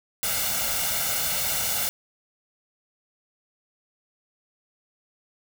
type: noise with comb filter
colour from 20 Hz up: white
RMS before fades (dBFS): -26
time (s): 0.23-1.89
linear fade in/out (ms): 0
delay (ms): 1.4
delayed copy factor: +0.7
effects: none